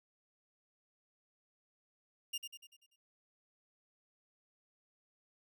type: tone with echo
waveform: sawtooth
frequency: 2820 Hz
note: F7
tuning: 16 cents sharp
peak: -33 dBFS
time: 2.33-2.38 s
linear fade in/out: 10 ms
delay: 97 ms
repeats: 6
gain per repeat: -6 dB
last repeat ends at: 2.962 s
effects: none